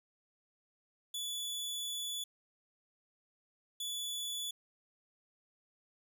sawtooth tone bursts at uneven times, 3443 Hz, A7, 38 cents flat, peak -34 dBFS, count 2, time 1.14-2.24 / 3.8-4.51 s, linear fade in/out 5 ms, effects none

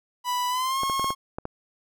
45% pulse tone with pitch glide, 987.8 to 1083.4 Hz, B5 to C#6, 0 to -40 cents, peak -24 dBFS, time 0.24-1.15 s, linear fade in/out 50 ms, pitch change +160 cents, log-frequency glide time 0.49-0.8 s
clicks, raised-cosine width 1 ms, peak -17 dBFS, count 7, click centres 0.834 / 0.898 / 0.996 / 1.044 / 1.105 / 1.385 / 1.454 s
effects none

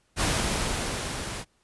pink noise with level ramp, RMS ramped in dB -24 to -35 dBFS, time 0.16-1.45 s, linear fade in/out 50 ms, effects pink hiss -68 dBFS RMS until 1.63 s + resampled to 24000 Hz

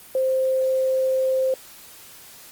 sine tone, 523.3 Hz, C5, in tune, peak -18 dBFS, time 0.15-1.54 s, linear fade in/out 2 ms, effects white hiss -45 dBFS RMS until 2.51 s + Opus 32 kbps

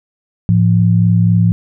sine tone pair together, 108.8 / 172.71 Hz, A2 / F3, -19 / -19 cents, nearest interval minor sixth, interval 800 cents, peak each -10 / -11 dBFS, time 0.49-1.52 s, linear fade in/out 0 ms, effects none

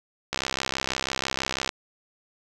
click train, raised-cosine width 0.2 ms, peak -8 dBFS, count 91, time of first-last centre 0.33-1.692 s, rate 66.1 Hz, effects none

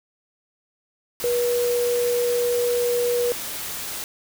sine tone in noise, 483.1 Hz, B4, 38 cents flat, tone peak -19 dBFS, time 1.24-3.32 s, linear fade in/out 0 ms, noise white, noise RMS -31 dBFS, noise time 1.2-4.04 s, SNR +9 dB, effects none

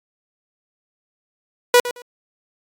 sawtooth tone with echo, 488.1 Hz, B4, 20 cents flat, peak -5 dBFS, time 1.74-1.8 s, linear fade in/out 2 ms, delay 110 ms, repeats 2, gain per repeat -14 dB, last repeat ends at 2.02 s, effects AAC 48 kbps

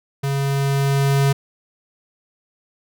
square tone with level ramp, 138.59 Hz, C#3, in tune, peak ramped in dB -20 to -14 dBFS, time 0.23-1.33 s, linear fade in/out 10 ms, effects none

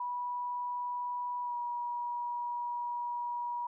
sine tone with pitch glide, 978 to 962.3 Hz, B5 to B5, -17 to -45 cents, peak -33 dBFS, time 0-3.67 s, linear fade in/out 5 ms, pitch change -28 cents, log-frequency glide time 1.42-1.55 s, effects none

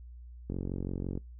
click train, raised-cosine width 3 ms, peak -22 dBFS, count 32, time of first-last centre 0.5-1.175 s, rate 45.9 Hz, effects noise-tail reverb RT60 0.2 s tail -25 dB re dry + added 60 Hz sine -45 dBFS peak until 1.39 s

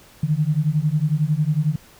sine beating tone pair, 146.83 / 157.83 Hz, D3 / D#3, 0 / +25 cents, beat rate 11 Hz, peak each -20 dBFS, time 0.23-1.76 s, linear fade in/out 5 ms, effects pink hiss -49 dBFS RMS until 1.99 s

